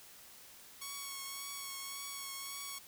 5% pulse tone with vibrato, 1108 Hz, C#6, 1 cent flat, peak -30 dBFS, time 0.81-2.79 s, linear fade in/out 10 ms, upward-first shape triangle, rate 1.8 Hz, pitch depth 25 cents each way, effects white hiss -56 dBFS RMS until 2.87 s

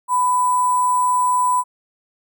sine tone with sample-and-hold, 998 Hz, B5, 18 cents sharp, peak -14 dBFS, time 0.08-1.64 s, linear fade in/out 50 ms, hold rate 8820 Hz, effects none

